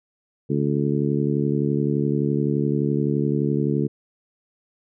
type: harmonic tone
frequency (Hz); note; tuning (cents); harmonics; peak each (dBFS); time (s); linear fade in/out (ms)
71.7; D2; -41; 2 / 3 / 4 / 5 / 6; -23 / -25 / -26 / -27 / -28; 0.49-3.88; 20
effects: none